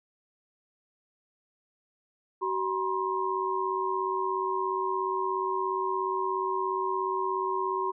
sine tone cluster, 378.4 / 961 / 1058 Hz, F#4 / B5 / C6, +39 / -48 / +19 cents, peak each -31 dBFS, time 2.41-7.92 s, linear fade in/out 20 ms, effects none

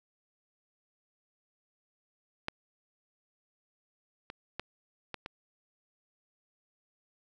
clicks, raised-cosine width 0.3 ms, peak -16 / -25 / -19 / -21 / -23 dBFS, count 5, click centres 2.484 / 4.301 / 4.596 / 5.143 / 5.261 s, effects none

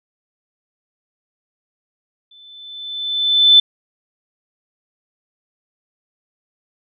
sine tone with exponential growth, 3520 Hz, A7, in tune, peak -4 dBFS, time 2.31-3.6 s, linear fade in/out 5 ms, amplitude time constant 280 ms, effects none

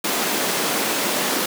pink high-pass noise, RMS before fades -22 dBFS, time 0.04-1.46 s, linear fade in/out 5 ms, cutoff 220 Hz, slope 24 dB/octave, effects none

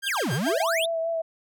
sawtooth tone with tremolo, 1600 Hz, G6, 35 cents sharp, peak -25 dBFS, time 0.02-0.63 s, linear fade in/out 20 ms, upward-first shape sine, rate 7 Hz, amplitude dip 100%
square exponential two-way sweep, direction down then up, 3880 to 114.7 to 3880 Hz, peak -25 dBFS, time 0.06-0.86 s, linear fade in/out 10 ms, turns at 0.33 s
sine tone with vibrato, 659.3 Hz, E5, in tune, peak -24 dBFS, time 0.46-1.22 s, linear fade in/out 10 ms, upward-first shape sine, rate 5.1 Hz, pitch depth 23 cents each way
effects none

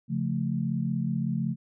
sine chord, Db augmented, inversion none, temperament equal, 138.59 / 174.61 / 220 Hz, Db3 / F3 / A3, 0 / 0 / 0 cents, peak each -30 dBFS, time 0.08-1.56 s, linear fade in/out 50 ms, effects none

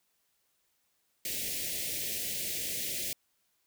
white band-stop noise, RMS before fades -35 dBFS, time 1.25-3.13 s, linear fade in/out 2 ms, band 640 to 1900 Hz, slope 48 dB/octave, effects white hiss -75 dBFS RMS until 3.66 s

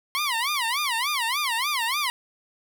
15% pulse tone with vibrato, 1046.5 Hz, C6, in tune, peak -17 dBFS, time 0.15-2.1 s, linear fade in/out 0 ms, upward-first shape sine, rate 3.4 Hz, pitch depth 260 cents each way, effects none

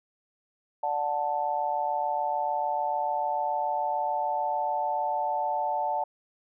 sine chord, D major, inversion none, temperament just, 587.3 / 734.2 / 881 Hz, D5 / F#5 / A5, 0 / -14 / +2 cents, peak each -33 / -30 / -28 dBFS, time 0.83-6.04 s, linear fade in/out 5 ms, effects none

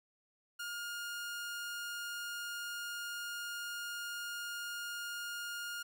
sawtooth tone, 1418 Hz, F6, 26 cents sharp, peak -36 dBFS, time 0.59-5.83 s, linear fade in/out 10 ms, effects none

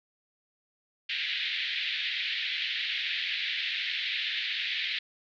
white band-pass noise, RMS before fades -32 dBFS, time 1.09-4.99 s, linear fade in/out 5 ms, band 1800 to 3900 Hz, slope 48 dB/octave, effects none

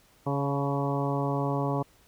harmonic tone with a mistuned harmonic, 140 Hz, C#3, 18 cents sharp, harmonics 1 / 2 / 3 / 4 / 5 / 6 / 7 / 8, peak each -29 / -32 / -34 / -35 / -36 / -37 / -37 / -38 dBFS, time 0.26-1.83 s, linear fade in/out 10 ms, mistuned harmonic 6, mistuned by +36 cents, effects pink hiss -61 dBFS RMS until 2.07 s

